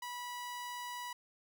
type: tone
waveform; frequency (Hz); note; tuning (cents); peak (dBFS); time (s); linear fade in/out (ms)
sawtooth; 978; B5; -17; -37; 0.02-1.13; 5
effects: none